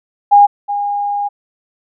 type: tone pair in turn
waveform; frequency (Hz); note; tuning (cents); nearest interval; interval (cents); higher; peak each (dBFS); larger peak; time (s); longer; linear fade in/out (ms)
sine; 815 / 815; G#5 / G#5; -33 / -33; unison; 0; neither; -3 / -15; first; 0.31-0.47 / 0.68-1.29; second; 20
effects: none